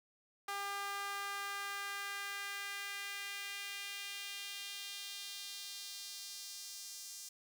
sawtooth tone with high-pass filter sweep, 400.4 Hz, G4, 37 cents sharp, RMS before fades -44 dBFS, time 0.48-7.29 s, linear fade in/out 5 ms, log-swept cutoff 1000 to 6100 Hz, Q 1.7, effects none

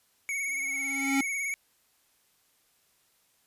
square tone with vibrato, 2217 Hz, C#7, in tune, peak -30 dBFS, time 0.29-1.54 s, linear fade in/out 0 ms, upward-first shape triangle, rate 18 Hz, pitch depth 54 cents each way
square tone with exponential growth, 273.2 Hz, C#4, 25 cents flat, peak -23 dBFS, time 0.47-1.21 s, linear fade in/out 5 ms, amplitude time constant 160 ms
effects white hiss -68 dBFS RMS until 3.46 s + resampled to 32000 Hz

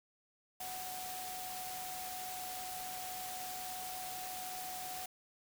sine tone in noise, 740 Hz, F#5, in tune, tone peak -44 dBFS, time 0.6-5.06 s, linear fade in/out 5 ms, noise white, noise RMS -45 dBFS, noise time 0.6-5.06 s, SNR -2 dB, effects none

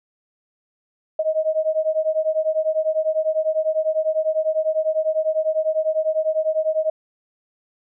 sine beating tone pair, 624 / 634 Hz, D#5 / D#5, +5 / +32 cents, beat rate 10 Hz, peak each -21 dBFS, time 1.19-6.9 s, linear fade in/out 5 ms, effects none

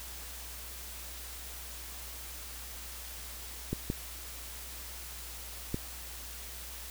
clicks, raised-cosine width 3 ms, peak -18 dBFS, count 3, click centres 3.73 / 3.901 / 5.744 s, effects added 60 Hz sine -47 dBFS peak until 6.9 s + white hiss -45 dBFS RMS until 6.9 s

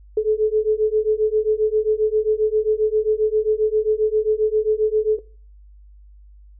sine beating tone pair, 427.4 / 434.9 Hz, G#4 / A4, +50 / -20 cents, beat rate 7.5 Hz, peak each -19 dBFS, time 0.17-5.19 s, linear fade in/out 5 ms, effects noise-tail reverb RT60 0.4 s tail -18 dB re dry + added 50 Hz sine -43 dBFS peak until 6.59 s

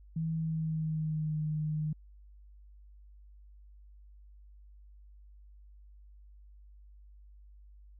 sine tone with pitch glide, 161.7 to 153.77 Hz, E3 to D#3, -33 to -20 cents, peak -30 dBFS, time 0.16-1.93 s, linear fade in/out 5 ms, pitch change -87 cents, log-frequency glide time 0.34-1.4 s, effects added 50 Hz sine -52 dBFS peak until 7.99 s

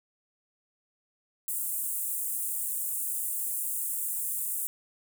pink high-pass noise, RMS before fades -32 dBFS, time 1.48-4.67 s, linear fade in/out 0 ms, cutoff 8200 Hz, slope 48 dB/octave, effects none

